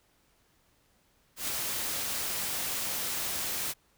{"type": "noise with ADSR envelope", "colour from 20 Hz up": "white", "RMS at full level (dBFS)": -31, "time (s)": [1.36, 3.74], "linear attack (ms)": 120, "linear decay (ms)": 9, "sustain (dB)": -2, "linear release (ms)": 36, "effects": ["pink hiss -68 dBFS RMS until 3.97 s"]}